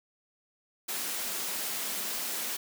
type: high-pass noise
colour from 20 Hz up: white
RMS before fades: -34 dBFS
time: 0.88-2.57 s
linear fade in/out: 10 ms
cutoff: 170 Hz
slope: 48 dB/octave
effects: none